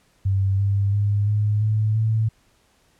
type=tone with pitch steps; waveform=sine; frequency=97.1 / 99.66 / 102.28 / 104.97 / 107.74 / 110.58 Hz; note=G2 / G2 / G#2 / G#2 / A2 / A2; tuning=-16 / +29 / -26 / +19 / -36 / +9 cents; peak=-17 dBFS; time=0.25-2.29 s; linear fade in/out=10 ms; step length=340 ms; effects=pink hiss -61 dBFS RMS until 2.99 s + low-pass 11000 Hz 12 dB/octave